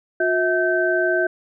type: tone cluster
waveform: sine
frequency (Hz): 360.6 / 647 / 1547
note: F#4 / E5 / G6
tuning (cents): -45 / -32 / -23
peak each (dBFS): -21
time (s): 0.2-1.27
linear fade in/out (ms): 5
effects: none